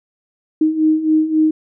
sine beating tone pair, 310 / 313.7 Hz, D#4 / D#4, -6 / +14 cents, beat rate 3.7 Hz, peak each -18 / -13 dBFS, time 0.61-1.51 s, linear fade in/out 5 ms, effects none

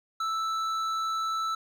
triangle tone with hard clipping, 1318.5 Hz, E6, in tune, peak -29 dBFS, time 0.2-1.55 s, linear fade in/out 5 ms, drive 12 dB, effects none

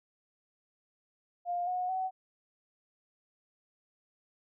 sine tone with pitch steps, 704 / 727.6 / 751.9 Hz, F5 / F#5 / F#5, +14 / -29 / +28 cents, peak -30 dBFS, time 1.45-2.11 s, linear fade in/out 50 ms, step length 220 ms, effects none

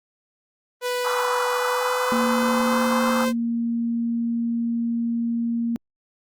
sawtooth tone with pitch glide, 493.9 to 517.3 Hz, B4 to C5, 0 to -20 cents, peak -19 dBFS, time 0.81-3.33 s, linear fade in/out 50 ms, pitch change +80 cents, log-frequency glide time 1.55-3.03 s
pink band-pass noise, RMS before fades -27 dBFS, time 1.04-3.26 s, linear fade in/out 20 ms, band 860 to 1400 Hz, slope 48 dB/octave
sine tone, 233.2 Hz, A#3, 1 cent sharp, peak -21 dBFS, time 2.12-5.76 s, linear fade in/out 0 ms
effects Opus 24 kbps

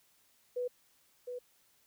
sine tone with echo, 493.9 Hz, B4, in tune, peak -32 dBFS, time 0.56-0.68 s, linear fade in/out 10 ms, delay 710 ms, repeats 1, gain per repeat -6 dB, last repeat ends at 1.39 s, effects white hiss -69 dBFS RMS until 1.86 s

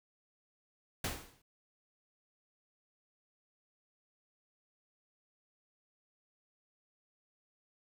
pink noise with exponential decay, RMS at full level -33 dBFS, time 1.04-1.42 s, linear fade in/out 5 ms, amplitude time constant 81 ms, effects none

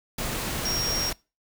sine tone in noise, 5588 Hz, F8, in tune, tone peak -26 dBFS, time 0.65-1.1 s, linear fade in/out 5 ms, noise pink, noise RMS -30 dBFS, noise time 0.18-1.13 s, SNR +1 dB, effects noise-tail reverb RT60 0.3 s tail -25 dB re dry

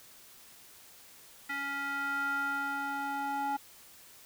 square tone with band-pass filter sweep, 279.5 Hz, C#4, 14 cents sharp, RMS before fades -34 dBFS, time 1.49-3.57 s, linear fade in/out 10 ms, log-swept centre 1800 to 950 Hz, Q 4.8, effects white hiss -55 dBFS RMS until 4.25 s

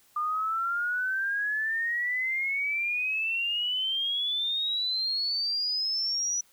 sine exponential sweep, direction up, 1203 to 5920 Hz, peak -26 dBFS, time 0.16-6.41 s, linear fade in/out 5 ms, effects white hiss -62 dBFS RMS until 6.52 s

